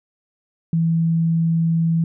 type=tone; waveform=sine; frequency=164.81 Hz; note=E3; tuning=in tune; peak=-15 dBFS; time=0.73-2.04 s; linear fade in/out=2 ms; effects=none